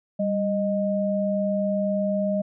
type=tone pair together; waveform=sine; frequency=197 / 619 Hz; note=G3 / D#5; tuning=+9 / -9 cents; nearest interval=octave + minor sixth; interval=1982 cents; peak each=-24 dBFS; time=0.19-2.42 s; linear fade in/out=10 ms; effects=none